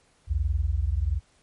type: tone pair together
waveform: sine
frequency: 60.71 / 81.7 Hz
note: B1 / E2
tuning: -29 / -15 cents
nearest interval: perfect fourth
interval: 514 cents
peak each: -25 dBFS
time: 0.27-1.21 s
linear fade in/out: 50 ms
effects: pink hiss -63 dBFS RMS until 1.42 s + MP3 48 kbps